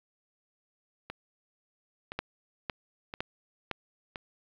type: two click trains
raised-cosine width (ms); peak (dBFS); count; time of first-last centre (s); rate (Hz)
0.3; -15 / -21; 4 / 4; 2.19-3.713 / 1.1-4.158; 1.97 / 0.981
effects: low-pass 4000 Hz 12 dB/octave + 9-bit